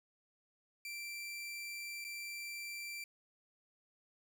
sawtooth tone with dropouts, 2349 Hz, D7, in tune, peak -39 dBFS, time 0.85-3.04 s, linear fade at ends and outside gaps 2 ms, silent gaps 2.043-2.048 s, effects none

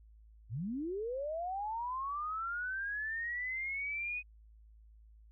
sine linear sweep, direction up, 91.2 to 2504 Hz, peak -35 dBFS, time 0.49-4.23 s, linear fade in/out 50 ms, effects added 54 Hz sine -56 dBFS peak until 5.31 s

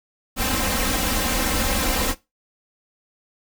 pink noise with comb filter, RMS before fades -22 dBFS, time 0.36-2.15 s, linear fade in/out 50 ms, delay 3.8 ms, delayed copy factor +0.9, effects noise-tail reverb RT60 0.2 s tail -17 dB re dry

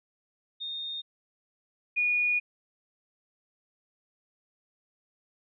sine tone pair in turn, 3673 / 2451 Hz, A#7 / D#7, -26 / -27 cents, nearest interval perfect fifth, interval 701 cents, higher first, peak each -33 / -23 dBFS, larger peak second, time 0.6-1.02 / 1.96-2.4 s, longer second, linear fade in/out 20 ms, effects none

